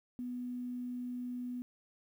sine tone with quantisation, 246.9 Hz, B3, in tune, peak -37 dBFS, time 0.19-1.62 s, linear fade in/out 0 ms, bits 11, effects none

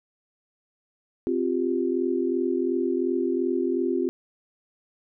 sine chord, C suspended fourth, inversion none, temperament equal, 261.6 / 349.2 / 392 Hz, C4 / F4 / G4, 0 / 0 / 0 cents, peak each -27 / -25 / -28 dBFS, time 1.27-4.09 s, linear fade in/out 0 ms, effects none

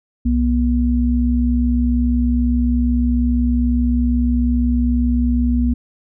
sine tone pair together, 63.99 / 241.6 Hz, C2 / B3, -38 / -38 cents, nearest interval octave + major seventh, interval 2300 cents, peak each -16 dBFS, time 0.25-5.74 s, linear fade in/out 10 ms, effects none

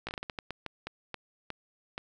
slowing click train, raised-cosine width 0.3 ms, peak -20 dBFS, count 14, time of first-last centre 0.07-1.979 s, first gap 17 ms, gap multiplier 1.32, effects none

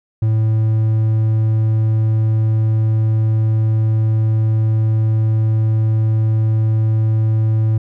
triangle tone, 110 Hz, A2, in tune, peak -10 dBFS, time 0.22-7.78 s, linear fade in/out 5 ms, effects none

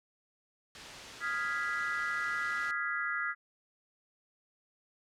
white noise, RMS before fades -44 dBFS, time 0.75-2.71 s, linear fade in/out 0 ms
sine chord, F half-diminished seventh, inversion third, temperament equal, 1244.5 / 1396.9 / 1661.2 / 1975.5 Hz, Eb6 / F6 / Ab6 / Cb7, 0 / 0 / 0 / 0 cents, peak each -39 / -36 / -36 / -37 dBFS, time 1.2-3.35 s, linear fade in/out 50 ms
effects low-pass 5000 Hz 12 dB/octave

